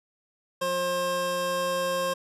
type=tone pair together; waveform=25% pulse; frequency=178.1 / 533.3 Hz; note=F3 / C5; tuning=+34 / +33 cents; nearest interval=octave + perfect fifth; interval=1899 cents; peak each=-34 / -22 dBFS; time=0.61-2.14 s; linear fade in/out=10 ms; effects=resampled to 32000 Hz